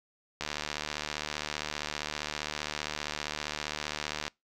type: click train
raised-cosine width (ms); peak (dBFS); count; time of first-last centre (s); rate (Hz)
0.2; -15; 292; 0.41-4.28; 75.2
effects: noise-tail reverb RT60 0.2 s tail -25 dB re dry